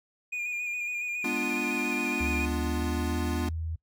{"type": "tone with vibrato", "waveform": "triangle", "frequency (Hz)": 2438, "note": "D#7", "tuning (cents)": -36, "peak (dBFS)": -28, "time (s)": [0.32, 2.46], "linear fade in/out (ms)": 10, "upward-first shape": "square", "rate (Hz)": 7.2, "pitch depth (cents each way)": 23}
{"type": "chord", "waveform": "square", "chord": "G# diminished seventh", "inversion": "none", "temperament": "equal", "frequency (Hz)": [207.7, 246.9, 293.7, 349.2], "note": ["G#3", "B3", "D4", "F4"], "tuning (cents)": [0, 0, 0, 0], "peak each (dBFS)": [-39, -34, -35, -36], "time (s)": [1.24, 3.49], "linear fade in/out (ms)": 5}
{"type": "tone with pitch glide", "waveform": "sine", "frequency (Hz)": [73.42, 81], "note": ["D2", "E2"], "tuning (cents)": [0, -30], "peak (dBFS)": -30, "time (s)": [2.2, 3.76], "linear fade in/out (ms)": 10, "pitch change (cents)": 170, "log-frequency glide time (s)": [2.4, 3.19]}
{"effects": ["noise-tail reverb RT60 0.1 s tail -22 dB re dry"]}